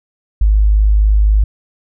sine tone, 51.91 Hz, G#1, in tune, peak -7 dBFS, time 0.41-1.44 s, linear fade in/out 5 ms, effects none

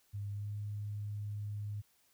sine tone with pitch glide, 101.5 to 103.69 Hz, G#2 to G#2, -39 to -2 cents, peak -37 dBFS, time 0.13-1.82 s, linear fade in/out 20 ms, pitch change +37 cents, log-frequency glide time 0.31-0.49 s, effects white hiss -71 dBFS RMS until 2.13 s

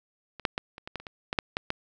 clicks, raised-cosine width 0.3 ms, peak -26 / -7 / -13 / -26 / -22 / -17 / -29 / -23 / -13 / -7 / -11 / -12 dBFS, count 12, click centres 0.397 / 0.452 / 0.579 / 0.781 / 0.875 / 0.957 / 1 / 1.068 / 1.329 / 1.388 / 1.569 / 1.704 s, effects none

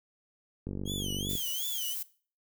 click train, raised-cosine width 3 ms, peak -23 dBFS, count 34, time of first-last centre 0.67-1.353 s, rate 48.3 Hz
sawtooth tone with vibrato, 3193 Hz, G7, 31 cents sharp, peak -32 dBFS, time 0.85-1.96 s, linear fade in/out 50 ms, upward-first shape sine, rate 2.7 Hz, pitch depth 150 cents each way
violet noise, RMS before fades -36 dBFS, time 1.29-2.03 s, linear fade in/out 5 ms
effects noise-tail reverb RT60 0.4 s tail -18 dB re dry

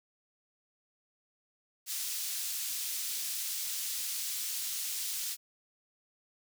pink high-pass noise, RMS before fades -36 dBFS, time 1.86-5.37 s, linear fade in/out 50 ms, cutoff 4700 Hz, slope 12 dB/octave, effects none

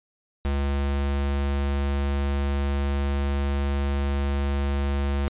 square tone, 70.1 Hz, C#2, 20 cents sharp, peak -23 dBFS, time 0.45-5.28 s, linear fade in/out 0 ms, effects resampled to 8000 Hz

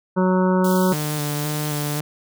harmonic tone, 185 Hz, F#3, in tune, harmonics 1 / 2 / 3 / 5 / 6 / 7 / 8, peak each -17 / -22 / -24 / -25 / -32 / -32 / -33 dBFS, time 0.16-0.94 s, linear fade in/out 20 ms
white high-pass noise, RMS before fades -32 dBFS, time 0.64-2 s, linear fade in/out 5 ms, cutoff 3000 Hz, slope 96 dB/octave
sawtooth tone with vibrato, 149 Hz, D3, 25 cents sharp, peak -19 dBFS, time 0.92-2.01 s, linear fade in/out 2 ms, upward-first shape square, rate 1.9 Hz, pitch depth 18 cents each way
effects none

